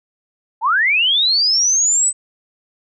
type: linear sweep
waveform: sine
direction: up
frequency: 823 to 8150 Hz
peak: -12 dBFS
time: 0.61-2.13 s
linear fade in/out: 50 ms
effects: none